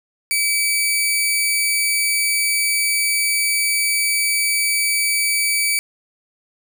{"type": "tone pair together", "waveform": "sawtooth", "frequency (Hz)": [2300, 4600], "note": ["D7", "D8"], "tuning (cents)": [-37, -37], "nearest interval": "octave", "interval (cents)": 1200, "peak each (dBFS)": -15, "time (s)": [0.31, 5.79], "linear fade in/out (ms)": 0, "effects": []}